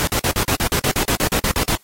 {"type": "noise bursts", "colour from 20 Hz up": "pink", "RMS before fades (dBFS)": -19, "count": 15, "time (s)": [0, 1.753], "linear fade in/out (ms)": 0, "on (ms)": 73, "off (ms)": 47, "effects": ["white hiss -54 dBFS RMS until 1.83 s", "AAC 48 kbps"]}